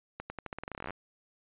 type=accelerating click train; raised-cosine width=0.5 ms; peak=-23 dBFS; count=19; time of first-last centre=0.2-0.907 s; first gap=100 ms; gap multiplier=0.87; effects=resampled to 8000 Hz